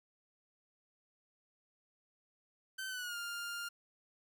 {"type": "tone with pitch glide", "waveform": "sawtooth", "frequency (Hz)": [1539, 1403.1], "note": ["G6", "F6"], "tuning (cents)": [-32, 8], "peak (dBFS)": -36, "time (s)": [2.78, 3.69], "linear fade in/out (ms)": 10, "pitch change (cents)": -160, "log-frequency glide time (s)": [2.88, 3.17], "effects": []}